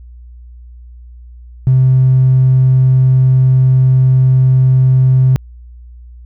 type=tone with tanh clipping; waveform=triangle; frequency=130 Hz; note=C3; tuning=11 cents flat; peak=-5 dBFS; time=1.67-5.36 s; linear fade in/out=0 ms; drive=1 dB; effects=added 60 Hz sine -32 dBFS peak until 6.25 s